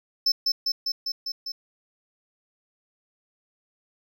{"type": "tone with echo", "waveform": "triangle", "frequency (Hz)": 5274, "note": "E8", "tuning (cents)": 0, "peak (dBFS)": -17, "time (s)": [0.26, 0.32], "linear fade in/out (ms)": 5, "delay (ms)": 200, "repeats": 6, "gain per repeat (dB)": -2, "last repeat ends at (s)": 1.52, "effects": []}